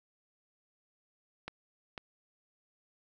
clicks, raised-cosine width 0.3 ms, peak -23 / -24 dBFS, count 2, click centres 1.48 / 1.978 s, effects none

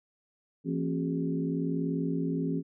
sine tone cluster, 167.7 / 229.2 / 270 / 370.3 / 411.9 Hz, E3 / A#3 / C#4 / F#4 / G#4, +30 / -29 / -45 / +1 / -14 cents, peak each -31 / -39 / -31 / -39 / -39 dBFS, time 0.64-2.63 s, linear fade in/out 50 ms, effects none

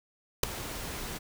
pink noise with ADSR envelope, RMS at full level -18 dBFS, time 0.43-1.19 s, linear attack 5 ms, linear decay 4 ms, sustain -20 dB, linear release 23 ms, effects none

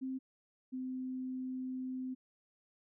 sine tone pair in turn, 262 / 257.5 Hz, C4 / C4, +2 / -28 cents, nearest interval unison, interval 30 cents, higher first, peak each -36 / -37 dBFS, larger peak first, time 0.01-0.19 / 0.72-2.15 s, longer second, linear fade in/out 20 ms, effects none

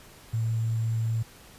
sine tone with sample-and-hold, 113.1 Hz, A2, 48 cents sharp, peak -24 dBFS, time 0.33-1.23 s, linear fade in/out 10 ms, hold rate 7350 Hz, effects pink hiss -51 dBFS RMS until 1.58 s + resampled to 32000 Hz

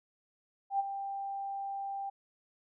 sine tone with ADSR envelope, 790 Hz, G5, 13 cents sharp, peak -25 dBFS, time 0.7-2.1 s, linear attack 94 ms, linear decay 24 ms, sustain -10 dB, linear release 10 ms, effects none

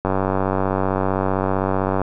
click train, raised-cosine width 1 ms, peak -6 dBFS, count 189, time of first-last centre 0.05-2.017 s, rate 95.6 Hz, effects none

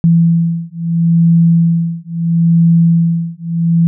sine beating tone pair, 167.1 / 167.85 Hz, E3 / E3, +24 / +32 cents, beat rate 0.75 Hz, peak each -11 dBFS, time 0.04-3.87 s, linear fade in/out 0 ms, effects none

